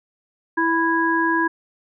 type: harmonic tone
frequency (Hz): 330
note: E4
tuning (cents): +2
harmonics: 1 / 3 / 5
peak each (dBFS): -21 / -21 / -21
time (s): 0.57-1.48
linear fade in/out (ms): 10
effects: none